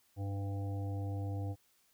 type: harmonic tone with a mistuned harmonic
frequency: 99.1 Hz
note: G2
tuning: 19 cents sharp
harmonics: 1 / 3 / 5 / 7 / 8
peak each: -35 / -45 / -49 / -52 / -53 dBFS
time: 0.16-1.56 s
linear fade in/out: 50 ms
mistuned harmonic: 5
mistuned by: +16 cents
effects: white hiss -71 dBFS RMS until 1.93 s